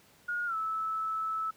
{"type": "tone with pitch glide", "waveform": "sine", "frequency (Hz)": [1434, 1307.4], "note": ["F6", "E6"], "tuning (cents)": [45, -15], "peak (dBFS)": -30, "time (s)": [0.28, 1.51], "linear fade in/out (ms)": 10, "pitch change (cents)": -160, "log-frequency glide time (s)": [0.46, 0.55], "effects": ["pink hiss -61 dBFS RMS until 1.56 s", "high-pass 100 Hz 12 dB/octave"]}